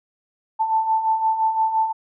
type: beating tone pair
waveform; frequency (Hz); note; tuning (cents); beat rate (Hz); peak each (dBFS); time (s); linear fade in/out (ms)
sine; 880 / 885.8; A5 / A5; 0 / +11; 5.8; -25 / -18; 0.59-1.93; 20
effects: none